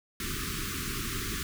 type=band-stop noise; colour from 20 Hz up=pink; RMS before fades=-34 dBFS; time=0.2-1.43 s; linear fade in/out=2 ms; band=420 to 1100 Hz; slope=96 dB/octave; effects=none